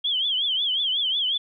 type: tone with vibrato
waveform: sine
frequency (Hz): 3223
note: G7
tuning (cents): +47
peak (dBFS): -21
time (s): 0.04-1.38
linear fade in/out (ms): 10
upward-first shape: triangle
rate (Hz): 5.5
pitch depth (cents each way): 160
effects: none